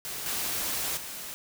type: noise with level steps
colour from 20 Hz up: white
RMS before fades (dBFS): -36 / -31 / -39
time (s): 0.05-1.34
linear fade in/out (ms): 0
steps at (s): 0.26 / 0.97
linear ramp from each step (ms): 2
effects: none